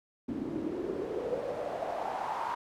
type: noise with band-pass filter sweep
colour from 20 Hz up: pink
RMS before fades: -35 dBFS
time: 0.28-2.55 s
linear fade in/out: 10 ms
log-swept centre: 260 to 1000 Hz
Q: 5.7
effects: none